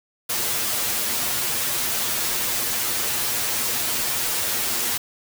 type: noise with comb filter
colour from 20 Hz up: white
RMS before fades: -24 dBFS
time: 0.29-4.98 s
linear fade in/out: 10 ms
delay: 8.4 ms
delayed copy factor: +0.95
effects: none